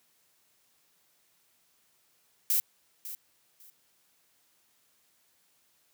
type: noise with echo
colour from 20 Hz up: violet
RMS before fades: -26 dBFS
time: 2.5-2.6 s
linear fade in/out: 0 ms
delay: 550 ms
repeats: 2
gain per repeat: -14 dB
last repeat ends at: 3.7 s
effects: white hiss -69 dBFS RMS until 5.93 s + high-pass 80 Hz 12 dB/octave